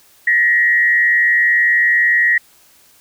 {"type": "tone with frequency modulation", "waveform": "sine", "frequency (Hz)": 1900, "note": "A#6", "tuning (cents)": 33, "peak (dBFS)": -10, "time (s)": [0.27, 2.38], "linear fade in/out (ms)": 5, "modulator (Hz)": 131, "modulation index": 0.58, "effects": ["white hiss -50 dBFS RMS until 3 s"]}